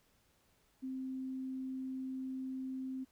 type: tone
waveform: sine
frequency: 261.6 Hz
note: C4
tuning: in tune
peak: -38 dBFS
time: 0.82-3.05 s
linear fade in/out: 20 ms
effects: pink hiss -72 dBFS RMS until 3.11 s